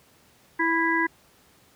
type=harmonic tone; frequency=329.6 Hz; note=E4; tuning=in tune; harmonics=1 / 3 / 5 / 6; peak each=-26 / -26 / -26 / -26 dBFS; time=0.59-1.07 s; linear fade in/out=10 ms; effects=pink hiss -58 dBFS RMS until 1.75 s + high-pass 80 Hz 12 dB/octave